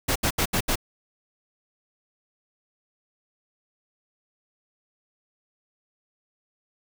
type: noise bursts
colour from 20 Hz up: pink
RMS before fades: -23 dBFS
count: 5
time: 0.08-0.757 s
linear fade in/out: 10 ms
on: 77 ms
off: 73 ms
effects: none